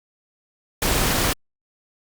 pink noise with amplitude modulation, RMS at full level -18 dBFS, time 0.82-1.33 s, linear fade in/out 2 ms, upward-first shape sine, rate 244 Hz, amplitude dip 50%, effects Opus 48 kbps

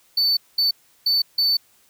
triangle tone bursts at uneven times, 4514 Hz, C#8, 31 cents sharp, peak -15 dBFS, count 4, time 0.17-0.37 / 0.58-0.71 / 1.06-1.22 / 1.38-1.57 s, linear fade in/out 5 ms, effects white hiss -58 dBFS RMS until 1.89 s

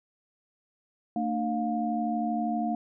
sine tone cluster, 226.4 / 299 / 708 Hz, A3 / D4 / F5, +50 / +31 / +23 cents, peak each -29 / -33 / -30 dBFS, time 1.16-2.75 s, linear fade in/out 2 ms, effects none

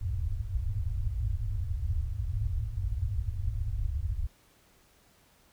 white low-pass noise, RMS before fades -31 dBFS, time 0.01-4.27 s, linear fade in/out 5 ms, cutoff 110 Hz, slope 96 dB/octave, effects pink hiss -63 dBFS RMS until 5.52 s

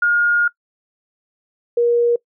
sine tone pair in turn, 1425 / 474.7 Hz, F6 / A#4, +34 / +31 cents, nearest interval octave + perfect fifth, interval 1903 cents, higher first, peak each -12 dBFS, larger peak neither, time 0.02-0.48 / 1.77-2.16 s, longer first, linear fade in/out 5 ms, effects noise-tail reverb RT60 0.1 s tail -23 dB re dry

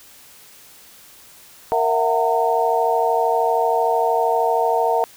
sine tone cluster, 464.7 / 664 / 737 / 912 Hz, A#4 / E5 / F#5 / A#5, -5 / +12 / -7 / -38 cents, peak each -21 dBFS, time 1.72-5.04 s, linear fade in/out 0 ms, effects white hiss -46 dBFS RMS until 5.16 s

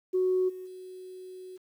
sine tone with level steps, 370.1 Hz, F#4, in tune, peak -22 / -38 / -41 dBFS, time 0.13-1.58 s, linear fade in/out 20 ms, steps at 0.48 / 0.65 s, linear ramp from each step 20 ms, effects tanh soft clip ceiling -18 dBFS + 10-bit

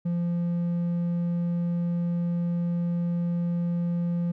sine tone with hard clipping, 172.7 Hz, F3, 19 cents flat, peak -25 dBFS, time 0.05-4.32 s, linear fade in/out 10 ms, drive 3 dB, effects none

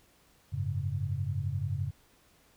sine chord, F# suspended second, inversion none, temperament just, 92.5 / 104.06 / 138.75 Hz, F#2 / G#2 / C#3, 0 / +4 / +2 cents, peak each -34 dBFS, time 0.52-1.91 s, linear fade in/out 20 ms, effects pink hiss -64 dBFS RMS until 2.56 s

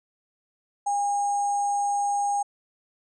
sine tone with sample-and-hold, 810 Hz, G#5, 43 cents flat, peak -22 dBFS, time 0.86-2.43 s, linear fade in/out 10 ms, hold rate 7350 Hz, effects resampled to 24000 Hz

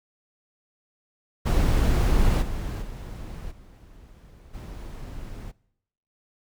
brown noise with level steps, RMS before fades -20 / -30 / -36 / -48 / -37 dBFS, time 1.45-5.52 s, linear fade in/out 20 ms, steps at 2.41 / 2.81 / 3.5 / 4.53 s, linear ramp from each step 20 ms, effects noise-tail reverb RT60 0.8 s tail -23 dB re dry

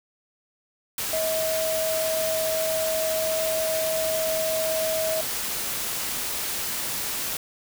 sine tone in noise, 639 Hz, D#5, 46 cents sharp, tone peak -24 dBFS, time 1.13-5.21 s, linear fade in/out 2 ms, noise white, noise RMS -29 dBFS, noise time 0.98-7.37 s, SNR +2 dB, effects none

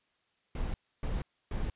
brown noise bursts, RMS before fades -33 dBFS, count 3, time 0.55-1.7 s, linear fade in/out 2 ms, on 190 ms, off 290 ms, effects white hiss -74 dBFS RMS until 1.75 s + resampled to 8000 Hz

